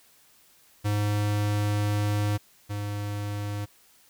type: tone pair in turn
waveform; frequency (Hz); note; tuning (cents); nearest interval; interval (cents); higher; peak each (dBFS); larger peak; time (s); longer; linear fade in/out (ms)
square; 103.83 / 102.87; G#2 / G#2; 0 / -16; unison; 16; first; -24 / -30; first; 0.84-2.38 / 2.69-3.66; first; 20
effects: white hiss -59 dBFS RMS until 4.09 s